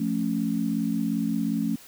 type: chord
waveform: sine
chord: F augmented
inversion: none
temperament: equal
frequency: 174.61 / 220 / 277.2 Hz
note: F3 / A3 / C#4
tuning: 0 / 0 / 0 cents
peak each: -30 / -26 / -28 dBFS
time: 0-1.76 s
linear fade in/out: 5 ms
effects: white hiss -49 dBFS RMS until 1.87 s